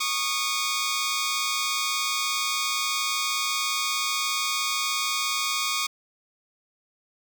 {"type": "tone pair together", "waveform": "10% pulse", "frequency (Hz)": [1108.7, 1225.6], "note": ["C#6", "D#6"], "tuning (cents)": [0, -27], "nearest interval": "major second", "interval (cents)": 173, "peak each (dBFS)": -19, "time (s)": [0, 5.87], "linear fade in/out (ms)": 10, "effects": ["8-bit"]}